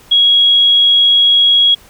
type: tone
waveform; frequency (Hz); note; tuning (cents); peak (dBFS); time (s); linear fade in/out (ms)
sine; 3314; G#7; -4; -6; 0.11-1.75; 10
effects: pink hiss -43 dBFS RMS until 1.89 s